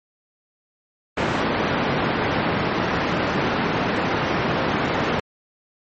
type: band-pass noise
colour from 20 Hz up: pink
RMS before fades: -22 dBFS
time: 1.17-5.2 s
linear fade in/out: 5 ms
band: 140 to 2200 Hz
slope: 12 dB/octave
effects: MP3 32 kbps